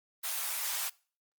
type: high-pass noise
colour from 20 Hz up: white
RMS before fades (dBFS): -34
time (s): 0.23-0.9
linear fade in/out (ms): 20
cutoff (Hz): 710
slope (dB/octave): 24
effects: noise-tail reverb RT60 0.4 s tail -23 dB re dry + Opus 24 kbps